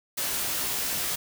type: noise with comb filter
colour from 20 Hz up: white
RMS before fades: -29 dBFS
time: 0.17-1.16 s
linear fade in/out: 10 ms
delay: 18 ms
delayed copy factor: +0.6
effects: none

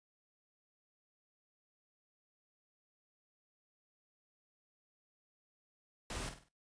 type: noise with echo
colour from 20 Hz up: pink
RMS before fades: -42 dBFS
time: 6.1-6.29 s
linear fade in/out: 2 ms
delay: 49 ms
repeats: 4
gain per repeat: -8 dB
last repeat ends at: 6.486 s
effects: noise-tail reverb RT60 0.2 s tail -17 dB re dry + resampled to 22050 Hz

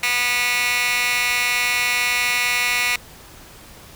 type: tone with high-pass filter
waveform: 15% pulse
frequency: 244.4 Hz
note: B3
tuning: 18 cents flat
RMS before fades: -20 dBFS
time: 0.03-2.96 s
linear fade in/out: 2 ms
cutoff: 2000 Hz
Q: 2.4
effects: pink hiss -43 dBFS RMS until 3.95 s

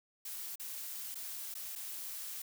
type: noise with dropouts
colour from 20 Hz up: blue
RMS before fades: -43 dBFS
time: 0.25-2.42 s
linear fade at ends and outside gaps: 5 ms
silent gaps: 0.557-0.596 / 1.146-1.154 / 1.541-1.551 / 1.754-1.758 s
effects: none

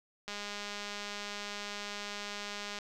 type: click train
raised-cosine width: 0.2 ms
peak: -23 dBFS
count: 515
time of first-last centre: 0.28-2.787 s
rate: 205 Hz
effects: none

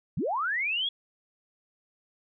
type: linear sweep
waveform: sine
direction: up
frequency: 105.6 to 3400 Hz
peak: -26 dBFS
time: 0.17-0.89 s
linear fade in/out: 5 ms
effects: none

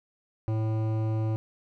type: tone with hard clipping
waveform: sine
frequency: 110 Hz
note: A2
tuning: in tune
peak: -27 dBFS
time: 0.48-1.36 s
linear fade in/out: 0 ms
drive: 14 dB
effects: none

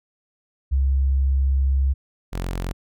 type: tone pair in turn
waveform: sine / sawtooth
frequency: 67.4 / 44.67 Hz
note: C#2 / F1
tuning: -48 / +40 cents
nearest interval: perfect fifth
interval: 712 cents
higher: first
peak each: -16 / -21 dBFS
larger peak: first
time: 0.71-1.94 / 2.32-2.73 s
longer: first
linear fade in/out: 20 ms
effects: none

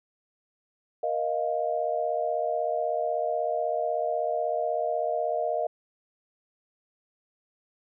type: chord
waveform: sine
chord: Bb suspended fourth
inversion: none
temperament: equal with one note detuned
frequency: 470.8 / 622.3 / 698.5 Hz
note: Bb4 / Eb5 / F5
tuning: +17 / 0 / 0 cents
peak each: -32 / -28 / -29 dBFS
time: 1.03-5.67 s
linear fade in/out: 5 ms
effects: none

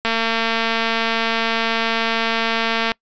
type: click train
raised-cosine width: 0.3 ms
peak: -4 dBFS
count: 652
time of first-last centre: 0.05-2.918 s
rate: 227 Hz
effects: noise-tail reverb RT60 0.1 s tail -25 dB re dry + resampled to 16000 Hz

